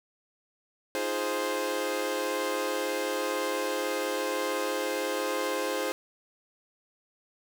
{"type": "chord", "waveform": "sawtooth", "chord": "F minor seventh", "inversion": "third", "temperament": "equal", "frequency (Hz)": [311.1, 349.2, 415.3, 523.3], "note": ["Eb4", "F4", "Ab4", "C5"], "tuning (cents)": [0, 0, 0, 0], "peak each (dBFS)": [-33, -33, -30, -27], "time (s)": [0.95, 5.92], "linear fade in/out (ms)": 0, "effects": []}